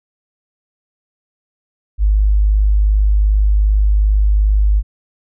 sine tone, 51.3 Hz, G#1, 21 cents flat, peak -9 dBFS, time 1.98-4.83 s, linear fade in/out 50 ms, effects none

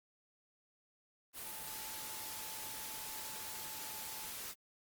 sine tone in noise, 871 Hz, A5, 18 cents flat, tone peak -54 dBFS, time 1.42-4.32 s, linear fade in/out 50 ms, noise white, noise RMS -45 dBFS, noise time 1.33-4.55 s, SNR -12 dB, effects Opus 32 kbps

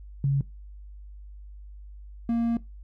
sine / triangle tone pair in turn, 138.59 / 232.7 Hz, C#3 / A#3, 0 / -3 cents, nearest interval major sixth, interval 897 cents, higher second, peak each -20 dBFS, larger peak neither, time 0.24-0.41 / 2.29-2.57 s, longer second, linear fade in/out 2 ms, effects noise-tail reverb RT60 0.2 s tail -19 dB re dry + added 50 Hz sine -41 dBFS peak until 2.83 s

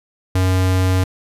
square tone, 92.9 Hz, F#2, 7 cents sharp, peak -14 dBFS, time 0.35-1.04 s, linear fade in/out 5 ms, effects resampled to 32000 Hz

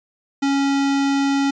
square tone, 277.2 Hz, C#4, in tune, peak -17 dBFS, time 0.42-1.51 s, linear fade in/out 10 ms, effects resampled to 16000 Hz

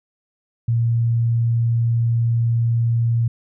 sine tone, 116.54 Hz, A#2, in tune, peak -15 dBFS, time 0.68-3.28 s, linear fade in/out 5 ms, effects none

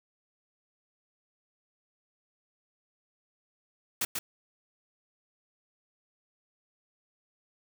white noise with echo, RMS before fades -29 dBFS, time 4.01-4.05 s, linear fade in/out 5 ms, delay 140 ms, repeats 1, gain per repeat -4 dB, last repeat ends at 4.19 s, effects none

